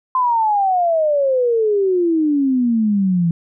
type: exponential sweep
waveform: sine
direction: down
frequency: 1039 to 164.81 Hz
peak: -13 dBFS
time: 0.15-3.31 s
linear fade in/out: 2 ms
effects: none